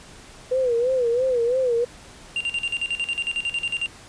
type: tone with vibrato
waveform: sine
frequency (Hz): 493.9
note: B4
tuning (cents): 0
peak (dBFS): -18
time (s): 0.51-1.85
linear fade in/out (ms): 10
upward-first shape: sine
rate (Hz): 3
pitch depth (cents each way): 110
type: tone with tremolo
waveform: triangle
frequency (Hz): 2782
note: F7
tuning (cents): -7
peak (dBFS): -20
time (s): 2.36-3.87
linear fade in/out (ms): 2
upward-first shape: square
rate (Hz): 11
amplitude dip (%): 80
effects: pink hiss -45 dBFS RMS until 4.08 s + resampled to 22050 Hz